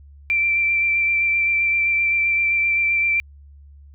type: tone with vibrato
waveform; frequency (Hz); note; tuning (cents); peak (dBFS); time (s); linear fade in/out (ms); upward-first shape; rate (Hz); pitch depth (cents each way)
sine; 2349; D7; 0; -16; 0.3-3.2; 0; sine; 7.7; 15
effects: added 71 Hz sine -42 dBFS peak until 3.94 s